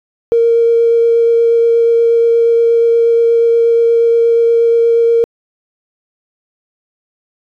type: tone with vibrato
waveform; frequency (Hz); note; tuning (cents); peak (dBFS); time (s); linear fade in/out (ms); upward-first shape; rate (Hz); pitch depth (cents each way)
triangle; 463.9; A#4; -8; -3; 0.32-5.24; 0; sine; 8.4; 8
effects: tanh soft clip ceiling -5 dBFS